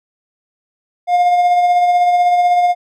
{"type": "tone with tremolo", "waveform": "triangle", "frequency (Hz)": 710, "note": "F5", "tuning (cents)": 28, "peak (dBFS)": -6, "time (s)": [1.07, 2.75], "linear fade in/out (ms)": 50, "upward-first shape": "sine", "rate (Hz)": 16, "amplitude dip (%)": 35, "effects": []}